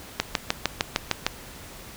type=click train; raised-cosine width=0.2 ms; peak=-3 dBFS; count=8; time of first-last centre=0.2-1.265 s; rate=6.57 Hz; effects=pink hiss -43 dBFS RMS until 1.96 s